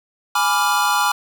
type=chord; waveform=square; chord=G# diminished seventh; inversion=none; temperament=equal; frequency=830.6 / 987.8 / 1174.7 / 1396.9 Hz; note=G#5 / B5 / D6 / F6; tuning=0 / 0 / 0 / 0 cents; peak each=-22 dBFS; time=0.35-1.12 s; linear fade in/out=5 ms; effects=none